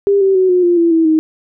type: tone with pitch steps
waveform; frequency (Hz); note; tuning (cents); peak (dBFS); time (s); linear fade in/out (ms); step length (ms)
sine; 400 / 386.6 / 373.6 / 361.1 / 349 / 337.3 / 326 / 315.1; G4 / G4 / F#4 / F#4 / F4 / E4 / E4 / D#4; +35 / -24 / +17 / -42 / -1 / +40 / -19 / +22; -8; 0.07-1.19; 0; 140
effects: none